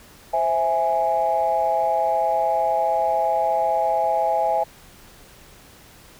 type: chord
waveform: sine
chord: C augmented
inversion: none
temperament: equal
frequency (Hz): 523.3 / 659.3 / 830.6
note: C5 / E5 / G#5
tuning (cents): 0 / 0 / 0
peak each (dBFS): -26 / -21 / -20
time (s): 0.33-4.64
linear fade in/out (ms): 10
effects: tanh soft clip ceiling -10 dBFS + pink hiss -48 dBFS RMS until 6.19 s